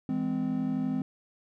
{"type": "chord", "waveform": "triangle", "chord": "E augmented", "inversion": "none", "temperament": "just", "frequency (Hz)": [164.81, 206, 257.5], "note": ["E3", "G#3", "B#3"], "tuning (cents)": [0, -14, -28], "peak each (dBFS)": [-33, -31, -27], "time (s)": [0.09, 1.02], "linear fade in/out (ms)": 2, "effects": []}